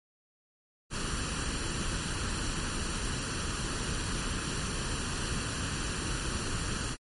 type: noise with comb filter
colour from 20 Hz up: pink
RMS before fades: -33 dBFS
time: 0.9-6.97 s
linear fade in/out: 50 ms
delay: 0.69 ms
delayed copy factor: +0.6
effects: MP3 48 kbps